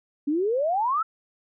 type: exponential sweep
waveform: sine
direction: up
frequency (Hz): 277.2 to 1360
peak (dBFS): -21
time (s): 0.27-1.03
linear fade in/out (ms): 10
effects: none